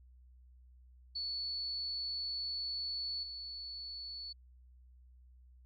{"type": "tone with level steps", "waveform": "sine", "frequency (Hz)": 4435, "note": "C#8", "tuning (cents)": 0, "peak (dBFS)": [-36, -42], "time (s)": [1.15, 4.33], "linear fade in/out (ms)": 10, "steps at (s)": 3.23, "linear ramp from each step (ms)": 2, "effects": ["added 62 Hz sine -57 dBFS peak until 5.65 s"]}